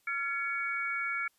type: tone cluster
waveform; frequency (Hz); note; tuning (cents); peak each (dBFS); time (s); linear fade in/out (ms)
sine; 1376 / 1695 / 2239; F6 / G#6 / C#7; -26 / +35 / +17; -35 / -39 / -33; 0.07-1.28; 5
effects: white hiss -71 dBFS RMS until 1.38 s + resampled to 32000 Hz